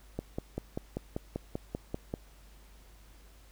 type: click train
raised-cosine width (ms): 2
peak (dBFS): -20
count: 11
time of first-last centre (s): 0.19-2.139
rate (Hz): 5.13
effects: added 50 Hz sine -54 dBFS peak until 3.51 s + pink hiss -61 dBFS RMS until 3.51 s